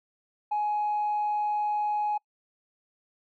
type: tone with tanh clipping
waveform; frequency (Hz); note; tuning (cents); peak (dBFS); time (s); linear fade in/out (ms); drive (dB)
triangle; 838; G#5; +15; -25; 0.51-2.18; 10; 5
effects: noise-tail reverb RT60 0.1 s tail -26 dB re dry